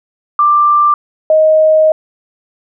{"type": "tone pair in turn", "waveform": "sine", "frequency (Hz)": [1182, 626.1], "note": ["D6", "D#5"], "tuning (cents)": [11, 11], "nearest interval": "major seventh", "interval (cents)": 1100, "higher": "first", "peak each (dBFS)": [-6, -5], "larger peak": "second", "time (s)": [[0.39, 0.94], [1.3, 1.92]], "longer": "second", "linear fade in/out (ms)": 2, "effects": []}